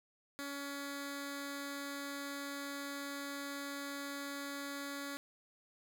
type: tone with notch filter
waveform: 10% pulse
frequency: 281.6 Hz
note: C#4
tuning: 27 cents sharp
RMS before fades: -43 dBFS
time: 0.39-5.17 s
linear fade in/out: 0 ms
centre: 760 Hz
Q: 1.1
effects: none